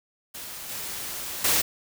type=noise with level steps; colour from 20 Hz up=white; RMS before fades=-38 / -34 / -22 dBFS; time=0.34-1.62 s; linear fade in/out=10 ms; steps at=0.69 / 1.44 s; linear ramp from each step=5 ms; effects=none